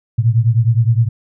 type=beating tone pair; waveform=sine; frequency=111.8 / 121.5 Hz; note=A2 / B2; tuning=+28 / -28 cents; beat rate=9.7 Hz; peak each=-12 / -14 dBFS; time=0.18-1.09 s; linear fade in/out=10 ms; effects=none